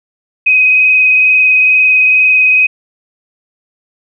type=tone with frequency modulation; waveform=sine; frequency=2519 Hz; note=D#7; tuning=21 cents sharp; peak=-5 dBFS; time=0.46-2.67 s; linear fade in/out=10 ms; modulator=22.2 Hz; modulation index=1.1; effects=none